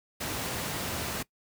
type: noise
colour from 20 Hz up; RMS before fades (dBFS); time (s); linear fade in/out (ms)
pink; -33; 0.2-1.23; 10
effects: noise-tail reverb RT60 0.1 s tail -21 dB re dry + high-pass 80 Hz 12 dB/octave